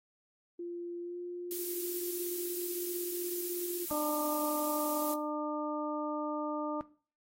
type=tone with pitch glide; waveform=sine; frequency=346.7 to 352.6 Hz; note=F4 to F4; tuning=-13 to +17 cents; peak=-37 dBFS; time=0.59-3.85 s; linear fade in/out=5 ms; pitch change=+30 cents; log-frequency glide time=1.01-1.18 s
type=noise; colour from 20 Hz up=violet; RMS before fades=-37 dBFS; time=1.51-5.14 s; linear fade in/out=0 ms
type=harmonic tone; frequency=300 Hz; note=D4; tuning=37 cents sharp; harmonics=1 / 2 / 3 / 4; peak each=-35 / -38 / -40 / -41 dBFS; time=3.91-6.81 s; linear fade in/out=0 ms
effects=noise-tail reverb RT60 0.4 s tail -17 dB re dry + AAC 48 kbps